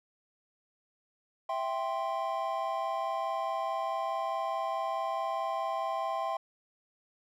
triangle chord, C major, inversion first, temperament equal, 659.3 / 784 / 1046.5 Hz, E5 / G5 / C6, 0 / 0 / 0 cents, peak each -33 dBFS, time 1.49-6.37 s, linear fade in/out 5 ms, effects none

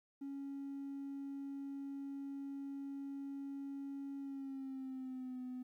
triangle tone with pitch glide, 277.2 to 252.7 Hz, C#4 to B3, 0 to +40 cents, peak -39 dBFS, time 0.21-5.63 s, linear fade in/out 10 ms, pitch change -160 cents, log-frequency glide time 4.19-5.41 s, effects tanh soft clip ceiling -38 dBFS + 13-bit

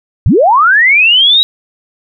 sine linear sweep, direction up, 62 to 3877 Hz, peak -4 dBFS, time 0.26-1.43 s, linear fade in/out 0 ms, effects none

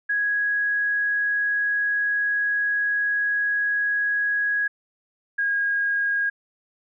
sine tone pair in turn, 1661.2 / 1634.5 Hz, G#6 / G#6, 0 / -28 cents, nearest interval unison, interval 28 cents, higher first, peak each -20 dBFS, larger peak neither, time 0.09-4.68 / 5.38-6.3 s, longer first, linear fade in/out 10 ms, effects none

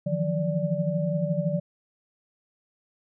sine tone cluster, 152.8 / 166.3 / 178.3 / 584 Hz, D#3 / E3 / F3 / D5, -31 / +16 / +36 / -10 cents, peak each -29 dBFS, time 0.06-1.6 s, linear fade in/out 10 ms, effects none

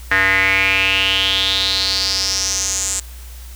square tone with band-pass filter sweep, 96.3 Hz, G2, 30 cents flat, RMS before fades -17 dBFS, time 0.11-3 s, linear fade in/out 5 ms, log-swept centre 1800 to 7600 Hz, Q 6.1, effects added 60 Hz sine -32 dBFS peak until 3.55 s + white hiss -42 dBFS RMS until 3.55 s

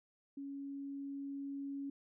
sine tone with level ramp, 278.3 Hz, C#4, 7 cents sharp, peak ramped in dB -42 to -39 dBFS, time 0.37-1.9 s, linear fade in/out 5 ms, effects none

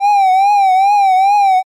triangle tone with vibrato, 784 Hz, G5, in tune, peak -5 dBFS, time 0-1.63 s, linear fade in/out 50 ms, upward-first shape triangle, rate 2.4 Hz, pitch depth 110 cents each way, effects MP3 96 kbps

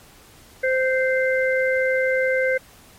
harmonic tone, 520 Hz, C5, 11 cents flat, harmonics 1 / 3 / 4, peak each -19 / -24 / -25 dBFS, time 0.63-2.58 s, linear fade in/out 10 ms, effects pink hiss -49 dBFS RMS until 2.98 s + MP3 64 kbps

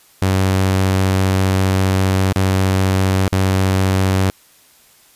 sawtooth tone with dropouts, 95 Hz, F#2, 46 cents sharp, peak -9 dBFS, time 0.22-4.3 s, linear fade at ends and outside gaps 0 ms, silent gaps 2.327-2.36 / 3.279-3.325 s, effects white hiss -50 dBFS RMS until 5.15 s + resampled to 32000 Hz

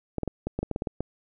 clicks, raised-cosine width 2 ms, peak -15 dBFS, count 11, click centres 0.183 / 0.233 / 0.277 / 0.47 / 0.59 / 0.63 / 0.713 / 0.761 / 0.821 / 0.872 / 1.006 s, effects none

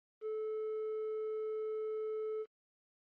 triangle tone with quantisation, 434.3 Hz, A4, 23 cents flat, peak -34 dBFS, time 0.21-2.46 s, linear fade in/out 50 ms, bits 10, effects low-pass 2000 Hz 12 dB/octave + AAC 48 kbps

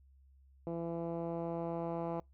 10% pulse tone with low-pass filter sweep, 167.9 Hz, E3, 32 cents sharp, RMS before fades -38 dBFS, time 0.67-2.2 s, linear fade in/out 0 ms, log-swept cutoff 510 to 870 Hz, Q 1.1, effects noise-tail reverb RT60 0.2 s tail -26 dB re dry + added 67 Hz sine -60 dBFS peak until 2.33 s

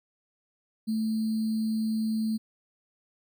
sine tone with sample-and-hold, 220 Hz, A3, in tune, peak -25 dBFS, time 0.87-2.38 s, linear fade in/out 20 ms, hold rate 4410 Hz, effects none

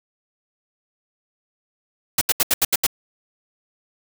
white noise bursts, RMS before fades -17 dBFS, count 7, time 2.18-2.867 s, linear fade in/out 5 ms, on 33 ms, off 76 ms, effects none

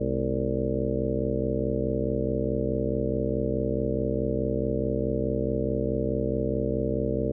harmonic tone with a mistuned harmonic, 64.7 Hz, C2, 19 cents flat, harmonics 1 / 2 / 3 / 4 / 5 / 6 / 7 / 8 / 9, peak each -33 / -32 / -32 / -35 / -33 / -36 / -30 / -36 / -33 dBFS, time 0-7.32 s, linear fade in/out 10 ms, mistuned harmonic 3, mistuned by +150 cents, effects none

